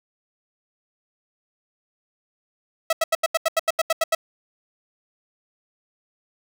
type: tone bursts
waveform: sawtooth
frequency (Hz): 651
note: E5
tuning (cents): -22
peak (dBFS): -13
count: 12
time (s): 2.9-4.15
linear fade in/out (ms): 5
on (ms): 29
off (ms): 82
effects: none